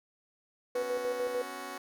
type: tone with tremolo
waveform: sine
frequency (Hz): 493.9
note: B4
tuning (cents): 0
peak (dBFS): -29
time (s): 0.75-1.42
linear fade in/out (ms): 5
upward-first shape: square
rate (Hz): 6.7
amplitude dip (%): 50
type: chord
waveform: 10% pulse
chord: B suspended second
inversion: none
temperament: just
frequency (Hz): 246.9 / 277.8 / 370.4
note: B3 / C#4 / F#4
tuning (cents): 0 / +4 / +2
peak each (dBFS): -39 / -35 / -35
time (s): 0.75-1.78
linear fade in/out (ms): 5
effects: none